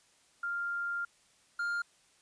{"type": "tone pair in turn", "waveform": ["sine", "triangle"], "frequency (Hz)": [1396.9, 1403], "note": ["F6", "F6"], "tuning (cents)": [0, 8], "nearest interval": "unison", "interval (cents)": 8, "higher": "second", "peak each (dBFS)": [-32, -29], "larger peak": "second", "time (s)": [[0.43, 1.05], [1.59, 1.82]], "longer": "first", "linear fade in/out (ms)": 5, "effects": ["white hiss -66 dBFS RMS until 2.21 s", "resampled to 22050 Hz"]}